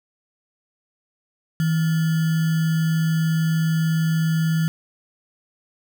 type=tone with sample-and-hold; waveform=sine; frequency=161.6 Hz; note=E3; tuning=34 cents flat; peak=-17 dBFS; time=1.6-4.68 s; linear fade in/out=0 ms; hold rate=1575 Hz; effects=none